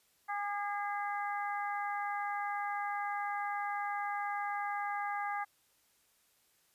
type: harmonic tone with a mistuned harmonic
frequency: 408.8 Hz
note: G#4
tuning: 27 cents flat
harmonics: 2 / 3 / 4 / 5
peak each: -36 / -40 / -42 / -44 dBFS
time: 0.28-5.45 s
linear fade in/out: 20 ms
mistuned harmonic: 3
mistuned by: -20 cents
effects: white hiss -71 dBFS RMS until 6.74 s + resampled to 32000 Hz